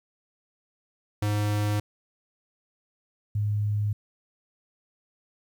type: tone pair in turn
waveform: square / sine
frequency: 104.3 / 104.3 Hz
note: G#2 / G#2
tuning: +8 / +8 cents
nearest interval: unison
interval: 0 cents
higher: neither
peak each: -24 / -23 dBFS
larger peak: second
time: 1.22-1.8 / 3.35-3.93 s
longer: neither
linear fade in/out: 5 ms
effects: 10-bit